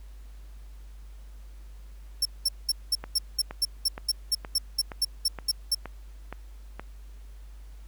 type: tone bursts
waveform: sawtooth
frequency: 5420 Hz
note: E8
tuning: 47 cents sharp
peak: -19 dBFS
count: 16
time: 2.22-5.748 s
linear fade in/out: 5 ms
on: 33 ms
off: 200 ms
type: click train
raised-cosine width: 0.5 ms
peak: -21 dBFS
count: 9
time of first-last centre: 3.04-6.796 s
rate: 2.13 Hz
effects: added 50 Hz sine -42 dBFS peak until 7.87 s + pink hiss -61 dBFS RMS until 7.87 s